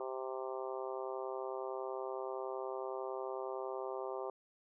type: harmonic tone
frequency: 130.81 Hz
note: C3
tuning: in tune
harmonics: 3 / 4 / 5 / 6 / 7 / 8 / 9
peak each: -42 / -44 / -46 / -48 / -49 / -50 / -51 dBFS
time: 0-4.3 s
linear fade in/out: 2 ms
effects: none